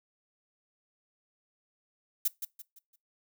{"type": "noise with echo", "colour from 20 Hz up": "violet", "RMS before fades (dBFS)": -27, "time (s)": [2.25, 2.28], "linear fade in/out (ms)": 5, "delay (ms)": 170, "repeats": 4, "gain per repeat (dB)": -9, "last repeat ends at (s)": 2.96, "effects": ["noise-tail reverb RT60 0.2 s tail -22 dB re dry"]}